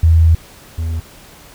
sine / triangle tone pair in turn, 81.7 / 81.7 Hz, E2 / E2, -15 / -15 cents, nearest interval unison, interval 0 cents, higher neither, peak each -6 / -15 dBFS, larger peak first, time 0.03-0.35 / 0.78-1 s, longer first, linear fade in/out 5 ms, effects pink hiss -41 dBFS RMS until 1.54 s

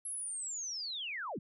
sine linear sweep, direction down, 11130 to 120 Hz, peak -37 dBFS, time 0.05-1.39 s, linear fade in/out 5 ms, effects none

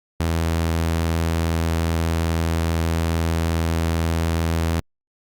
sawtooth tone with vibrato, 82.41 Hz, E2, in tune, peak -15 dBFS, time 0.2-4.8 s, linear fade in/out 0 ms, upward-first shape square, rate 19 Hz, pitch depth 9 cents each way, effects Opus 48 kbps

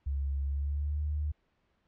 sine tone with pitch glide, 69.3 to 74.7 Hz, C#2 to D2, 0 to +30 cents, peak -29 dBFS, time 0.06-1.32 s, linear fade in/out 10 ms, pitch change +130 cents, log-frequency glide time 0.45-1.02 s, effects pink hiss -74 dBFS RMS until 1.87 s + low-pass 3000 Hz 12 dB/octave

